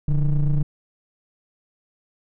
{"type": "ring-modulated tone", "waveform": "triangle", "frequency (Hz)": 79.3, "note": "D#2", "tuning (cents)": 33, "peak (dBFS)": -11, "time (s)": [0.08, 0.63], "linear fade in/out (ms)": 5, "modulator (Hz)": 65.2, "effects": []}